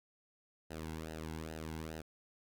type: tone with flanger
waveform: sawtooth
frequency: 79.4 Hz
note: D#2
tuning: 36 cents sharp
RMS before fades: -44 dBFS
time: 0.7-2.02 s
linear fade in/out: 10 ms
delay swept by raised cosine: 0.87 to 1.69 ms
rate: 2.4 Hz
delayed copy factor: -0.8
effects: none